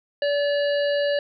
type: harmonic tone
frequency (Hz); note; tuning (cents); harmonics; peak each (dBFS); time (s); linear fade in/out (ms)
575; D5; -37; 1 / 3 / 5 / 7 / 8; -20 / -30 / -34 / -37 / -38; 0.22-1.19; 2
effects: none